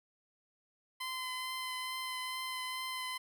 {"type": "tone with vibrato", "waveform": "15% pulse", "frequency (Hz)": 1027, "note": "C6", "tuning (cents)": -33, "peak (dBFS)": -31, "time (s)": [1, 3.18], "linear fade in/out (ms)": 10, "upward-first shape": "triangle", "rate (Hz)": 2.3, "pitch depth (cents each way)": 15, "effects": []}